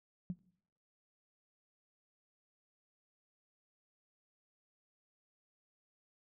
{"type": "tone with exponential decay", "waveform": "sine", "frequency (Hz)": 180.2, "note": "F#3", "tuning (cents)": -45, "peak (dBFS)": -31, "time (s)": [0.3, 0.39], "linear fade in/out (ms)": 0, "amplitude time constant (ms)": 19, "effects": ["noise-tail reverb RT60 0.7 s tail -22 dB re dry", "tanh soft clip ceiling -28 dBFS"]}